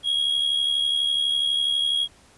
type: tone with amplitude modulation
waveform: triangle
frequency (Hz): 3297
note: G#7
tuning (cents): -13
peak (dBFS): -16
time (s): 0.03-2.08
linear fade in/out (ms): 50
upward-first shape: sine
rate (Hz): 72.1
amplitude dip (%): 60
effects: pink hiss -54 dBFS RMS until 2.37 s + resampled to 24000 Hz